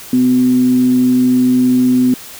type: tone with frequency modulation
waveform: sine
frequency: 252.5 Hz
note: B3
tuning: 39 cents sharp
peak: -8 dBFS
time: 0.13-2.14 s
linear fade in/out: 2 ms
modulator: 123 Hz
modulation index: 0.22
effects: white hiss -33 dBFS RMS until 2.39 s